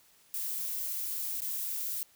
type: noise with dropouts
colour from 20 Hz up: violet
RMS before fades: -35 dBFS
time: 0.34-2.03 s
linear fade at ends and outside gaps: 0 ms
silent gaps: 1.405-1.419 s
effects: white hiss -63 dBFS RMS until 2.15 s